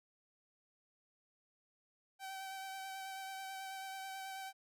sawtooth tone with vibrato, 770 Hz, G5, 31 cents flat, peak -40 dBFS, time 2.19-4.53 s, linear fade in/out 50 ms, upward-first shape sine, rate 9.2 Hz, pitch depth 16 cents each way, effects none

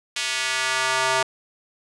square tone with high-pass filter sweep, 130.81 Hz, C3, in tune, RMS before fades -23 dBFS, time 0.16-1.23 s, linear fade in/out 5 ms, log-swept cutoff 2700 to 780 Hz, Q 1.1, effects resampled to 22050 Hz

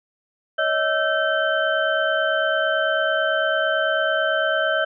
sine tone cluster, 564 / 633 / 1328 / 1549 / 3082 Hz, C#5 / D#5 / E6 / G6 / G7, +30 / +30 / +12 / -21 / -30 cents, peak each -27 / -22 / -28 / -22 / -30 dBFS, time 0.58-4.85 s, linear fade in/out 10 ms, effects none

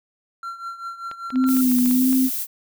triangle tone with tremolo, 1366 Hz, F6, 39 cents flat, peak -25 dBFS, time 0.43-1.61 s, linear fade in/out 2 ms, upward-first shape triangle, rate 5.1 Hz, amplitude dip 80%
clicks, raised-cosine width 0.3 ms, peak -21 dBFS, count 11, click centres 1.114 / 1.304 / 1.358 / 1.441 / 1.489 / 1.568 / 1.717 / 1.786 / 1.859 / 1.911 / 2.13 s
sine tone with vibrato, 254.2 Hz, C4, 50 cents flat, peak -15 dBFS, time 1.32-2.3 s, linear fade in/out 50 ms, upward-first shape sine, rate 1.5 Hz, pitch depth 45 cents each way
violet noise, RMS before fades -26 dBFS, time 1.46-2.47 s, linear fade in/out 50 ms
effects none

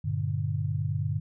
sine chord, G minor, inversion none, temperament just, 98 / 117.6 / 147 Hz, G2 / Bb2 / D3, 0 / +16 / +2 cents, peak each -30 / -32 / -30 dBFS, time 0.04-1.2 s, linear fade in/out 10 ms, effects none

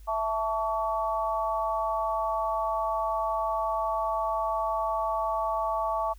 sine chord, A major, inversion second, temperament equal with one note detuned, 659.3 / 880 / 1131.4 Hz, E5 / A5 / C#6, 0 / 0 / +35 cents, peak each -30 dBFS, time 0.07-6.14 s, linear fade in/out 20 ms, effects added 50 Hz sine -45 dBFS peak until 6.18 s + white hiss -63 dBFS RMS until 6.18 s

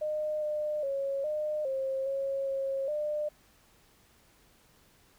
sine tone with pitch steps, 610 / 603 / 550 / 607 / 534 / 546 / 542 / 600 Hz, D#5 / D5 / C#5 / D#5 / C5 / C#5 / C#5 / D5, -34 / +46 / -14 / -43 / +35 / -26 / -39 / +37 cents, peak -29 dBFS, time 0.01-3.29 s, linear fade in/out 10 ms, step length 410 ms, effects pink hiss -63 dBFS RMS until 5.18 s

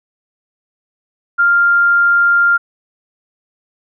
sine tone, 1396.9 Hz, F6, in tune, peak -8 dBFS, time 1.38-2.58 s, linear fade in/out 20 ms, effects none

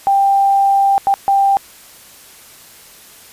sine tone bursts at uneven times, 790 Hz, G5, 13 cents sharp, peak -9 dBFS, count 3, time 0.07-0.98 / 1.07-1.14 / 1.28-1.57 s, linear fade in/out 0 ms, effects white hiss -41 dBFS RMS until 3.32 s + resampled to 32000 Hz

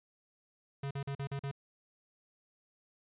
square tone bursts, 139 Hz, C#3, 5 cents sharp, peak -36 dBFS, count 6, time 0.83-1.514 s, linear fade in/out 5 ms, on 79 ms, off 42 ms, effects resampled to 8000 Hz

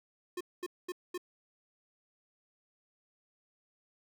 square tone bursts, 358.5 Hz, F4, 45 cents sharp, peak -36 dBFS, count 4, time 0.37-1.178 s, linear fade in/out 5 ms, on 37 ms, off 220 ms, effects none

